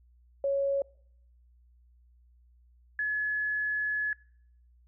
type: tone pair in turn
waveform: sine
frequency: 554.4 / 1703.1 Hz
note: C#5 / G#6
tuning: 0 / +43 cents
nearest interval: octave + perfect fifth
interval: 1943 cents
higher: second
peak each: -25 / -27 dBFS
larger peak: first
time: 0.44-0.82 / 2.99-4.13 s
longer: second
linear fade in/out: 2 ms
effects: noise-tail reverb RT60 0.7 s tail -25 dB re dry + added 60 Hz sine -58 dBFS peak until 4.87 s

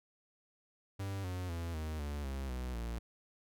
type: tone with pitch steps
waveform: 45% pulse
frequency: 98 / 90.91 / 84.33 / 78.23 / 72.57 / 67.32 / 62.45 / 57.94 Hz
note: G2 / F#2 / E2 / D#2 / D2 / C2 / B1 / A#1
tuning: 0 / -30 / +40 / +10 / -20 / +50 / +20 / -10 cents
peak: -37 dBFS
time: 0.99-2.99 s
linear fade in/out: 10 ms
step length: 250 ms
effects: none

